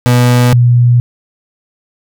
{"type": "tone pair in turn", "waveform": ["35% pulse", "sine"], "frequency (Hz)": [122.8, 121.25], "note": ["B2", "B2"], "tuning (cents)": [-9, -31], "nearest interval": "unison", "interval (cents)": 22, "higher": "first", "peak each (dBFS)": -4, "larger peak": "neither", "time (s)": [[0.06, 0.53], [0.53, 1]], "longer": "neither", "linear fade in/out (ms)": 0, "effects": []}